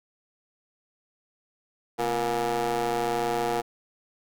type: ring-modulated tone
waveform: 25% pulse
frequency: 121.1 Hz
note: B2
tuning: 34 cents flat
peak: -18 dBFS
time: 1.98-3.62 s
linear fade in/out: 20 ms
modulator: 592 Hz
effects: none